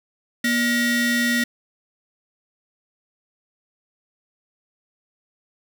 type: ring-modulated tone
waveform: 45% pulse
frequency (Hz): 830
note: G#5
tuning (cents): -1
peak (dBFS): -15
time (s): 0.44-1.44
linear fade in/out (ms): 5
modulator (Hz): 1070
effects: none